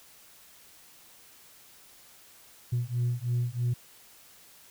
sine beating tone pair, 120 / 123.1 Hz, B2 / B2, -49 / -5 cents, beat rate 3.1 Hz, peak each -28 dBFS, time 2.72-3.74 s, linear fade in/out 10 ms, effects tanh soft clip ceiling -22 dBFS + white hiss -55 dBFS RMS until 4.7 s

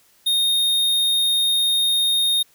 square tone, 3697 Hz, A#7, 15 cents flat, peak -17 dBFS, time 0.26-2.43 s, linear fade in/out 10 ms, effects white hiss -57 dBFS RMS until 2.54 s

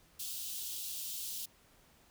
white high-pass noise, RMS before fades -41 dBFS, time 0.19-1.46 s, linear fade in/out 10 ms, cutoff 2900 Hz, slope 48 dB/octave, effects pink hiss -65 dBFS RMS until 2.1 s

